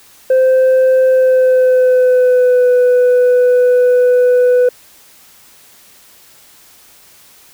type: tone with pitch glide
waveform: sine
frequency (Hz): 519 to 496.1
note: C5 to B4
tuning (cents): -14 to +8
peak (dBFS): -4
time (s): 0.3-4.69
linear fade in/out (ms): 5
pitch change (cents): -78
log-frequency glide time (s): 1.08-2.7
effects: tanh soft clip ceiling -6 dBFS + white hiss -44 dBFS RMS until 7.53 s